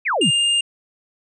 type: exponential sweep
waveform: sine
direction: down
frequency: 2690 to 114.6 Hz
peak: -17 dBFS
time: 0.05-0.31 s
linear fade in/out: 20 ms
type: tone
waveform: square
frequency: 2812 Hz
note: F7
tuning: 11 cents sharp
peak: -16 dBFS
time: 0.21-0.61 s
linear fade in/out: 5 ms
effects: resampled to 22050 Hz